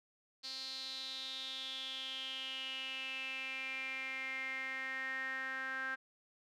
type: tone with band-pass filter sweep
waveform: sawtooth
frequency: 263.9 Hz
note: C4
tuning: 15 cents sharp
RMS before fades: -42 dBFS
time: 0.43-5.96 s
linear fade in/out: 20 ms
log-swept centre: 4400 to 1600 Hz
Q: 8.2
effects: none